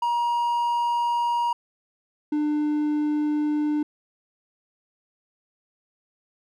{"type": "tone pair in turn", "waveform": "triangle", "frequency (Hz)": [950, 299.2], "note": ["A#5", "D4"], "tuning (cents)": [33, 32], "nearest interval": "octave + minor sixth", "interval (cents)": 2001, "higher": "first", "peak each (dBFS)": -19, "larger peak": "neither", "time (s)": [[0.02, 1.53], [2.32, 3.83]], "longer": "neither", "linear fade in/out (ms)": 5, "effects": []}